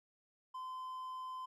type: tone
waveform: triangle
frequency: 1028 Hz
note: C6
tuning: 31 cents flat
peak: -40 dBFS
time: 0.54-1.46 s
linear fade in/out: 10 ms
effects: none